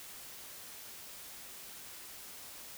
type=silence; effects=white hiss -49 dBFS RMS until 2.77 s